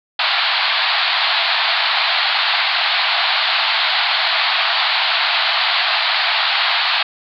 white band-pass noise, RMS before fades -17 dBFS, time 0.19-7.03 s, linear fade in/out 5 ms, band 650 to 4500 Hz, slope 96 dB/octave, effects none

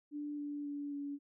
sine tone with pitch steps, 293.7 / 290.7 / 287.7 / 284.7 Hz, D4 / D4 / D4 / C#4, 0 / -18 / -36 / +46 cents, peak -38 dBFS, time 0.11-1.19 s, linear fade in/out 50 ms, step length 270 ms, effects none

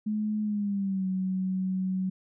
sine tone with pitch glide, 212.8 to 187.41 Hz, G#3 to F#3, +42 to +22 cents, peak -26 dBFS, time 0.06-2.1 s, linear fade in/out 10 ms, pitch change -220 cents, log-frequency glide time 0.42-1.07 s, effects none

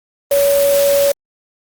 sine tone in noise, 564 Hz, C#5, 30 cents sharp, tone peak -10 dBFS, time 0.31-1.12 s, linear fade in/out 5 ms, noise white, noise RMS -22 dBFS, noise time 0.31-1.12 s, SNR +9 dB, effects Opus 32 kbps

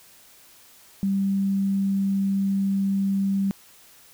sine tone, 195.9 Hz, G3, 1 cent flat, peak -20 dBFS, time 1.03-3.51 s, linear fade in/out 0 ms, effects white hiss -52 dBFS RMS until 4.13 s

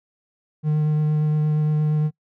triangle tone with vibrato, 152.3 Hz, D#3, 37 cents flat, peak -15 dBFS, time 0.63-2.11 s, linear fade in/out 50 ms, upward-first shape triangle, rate 8.6 Hz, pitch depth 13 cents each way, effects noise-tail reverb RT60 0.1 s tail -24 dB re dry

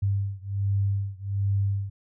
sine beating tone pair, 98.7 / 100 Hz, G2 / G2, +12 / +35 cents, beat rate 1.3 Hz, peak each -26 / -27 dBFS, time 0.02-1.9 s, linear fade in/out 10 ms, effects none

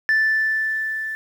sine tone with level ramp, 1760 Hz, A6, in tune, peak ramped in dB -12 to -25 dBFS, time 0.09-1.15 s, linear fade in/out 0 ms, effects tanh soft clip ceiling -13 dBFS + 8-bit

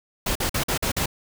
pink noise bursts, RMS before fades -24 dBFS, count 6, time 0.26-1.059 s, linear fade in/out 5 ms, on 94 ms, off 47 ms, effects none

